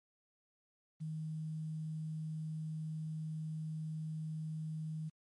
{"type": "tone with quantisation", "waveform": "sine", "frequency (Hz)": 157, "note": "D#3", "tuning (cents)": 16, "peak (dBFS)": -38, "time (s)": [1, 5.1], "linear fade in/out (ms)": 20, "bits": 11, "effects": ["MP3 48 kbps"]}